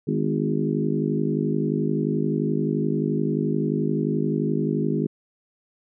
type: harmonic tone with a mistuned harmonic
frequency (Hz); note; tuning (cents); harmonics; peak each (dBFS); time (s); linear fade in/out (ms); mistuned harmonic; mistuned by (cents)
51.5; G#1; -14; 3 / 4 / 5 / 6 / 7 / 8; -26 / -27 / -28 / -29 / -29 / -30; 0.07-5.07; 10; 5; -41
effects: none